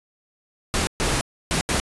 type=noise bursts at uneven times; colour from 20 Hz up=pink; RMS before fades=-22 dBFS; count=4; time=0.74-0.87 / 1-1.21 / 1.51-1.61 / 1.69-1.8 s; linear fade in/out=0 ms; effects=resampled to 24000 Hz